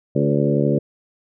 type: harmonic tone with a mistuned harmonic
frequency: 71.7 Hz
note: D2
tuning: 41 cents flat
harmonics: 2 / 3 / 4 / 5 / 6 / 7 / 8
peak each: -20 / -22 / -23 / -24 / -25 / -25 / -26 dBFS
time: 0.15-0.79 s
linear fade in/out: 10 ms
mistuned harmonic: 6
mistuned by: -17 cents
effects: none